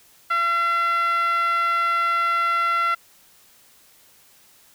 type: tone with band-pass filter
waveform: 10% pulse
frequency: 680 Hz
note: F5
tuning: 46 cents flat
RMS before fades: -21 dBFS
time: 0.3-2.95 s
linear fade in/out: 10 ms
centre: 1500 Hz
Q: 6.7
effects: white hiss -54 dBFS RMS until 4.74 s